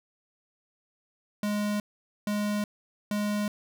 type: tone bursts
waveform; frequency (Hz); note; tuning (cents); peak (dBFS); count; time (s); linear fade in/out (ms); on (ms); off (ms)
square; 207.7; G#3; 0; -27; 3; 1.43-3.48; 2; 370; 470
effects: none